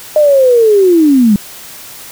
sine linear sweep, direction down, 616 to 196 Hz, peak -4 dBFS, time 0.16-1.36 s, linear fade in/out 2 ms, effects white hiss -31 dBFS RMS until 2.11 s

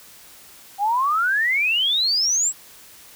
sine exponential sweep, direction up, 775 to 7902 Hz, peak -17 dBFS, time 0.78-2.53 s, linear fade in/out 50 ms, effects white hiss -46 dBFS RMS until 3.15 s

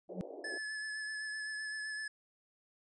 sine tone with exponential growth, 183.7 Hz, F#3, 12 cents flat, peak -31 dBFS, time 0.08-0.21 s, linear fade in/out 0 ms, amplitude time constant 27 ms
pink band-pass noise, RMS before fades -47 dBFS, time 0.09-0.58 s, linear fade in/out 5 ms, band 320 to 690 Hz, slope 48 dB/octave
square tone with vibrato, 1723 Hz, A6, 37 cents flat, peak -39 dBFS, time 0.44-2.08 s, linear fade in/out 5 ms, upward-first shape sine, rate 7.8 Hz, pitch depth 20 cents each way
effects resampled to 22050 Hz

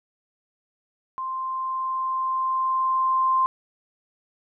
sine tone with level ramp, 1046.5 Hz, C6, in tune, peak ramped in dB -27 to -17 dBFS, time 1.18-3.46 s, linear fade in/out 0 ms, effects none

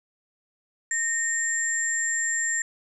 sine tone pair together, 1840 / 7356 Hz, A#6 / A#8, -23 / -24 cents, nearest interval 2 octaves, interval 2399 cents, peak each -26 dBFS, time 0.91-2.62 s, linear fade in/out 2 ms, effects none

